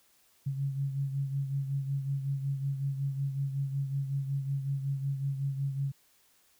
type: beating tone pair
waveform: sine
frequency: 137.3 / 142.7 Hz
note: C#3 / D3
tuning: -16 / -49 cents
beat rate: 5.4 Hz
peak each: -30 / -38 dBFS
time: 0.46-5.92 s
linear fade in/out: 10 ms
effects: white hiss -66 dBFS RMS until 6.59 s